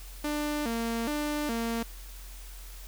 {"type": "tone with vibrato", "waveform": "sawtooth", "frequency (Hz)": 261.6, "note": "C4", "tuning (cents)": 0, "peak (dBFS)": -25, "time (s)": [0.24, 1.83], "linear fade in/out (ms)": 5, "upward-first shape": "square", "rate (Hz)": 1.2, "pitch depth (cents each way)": 220, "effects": ["added 44 Hz sine -42 dBFS peak until 2.87 s", "white hiss -50 dBFS RMS until 2.87 s"]}